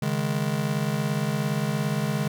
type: chord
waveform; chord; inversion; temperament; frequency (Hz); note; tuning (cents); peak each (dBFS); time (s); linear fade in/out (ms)
square; C# suspended second; none; just; 138.59 / 155.92 / 207.9; C#3 / D#3 / G#3; 0 / +4 / +2; -29; 0.02-2.28; 5
effects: none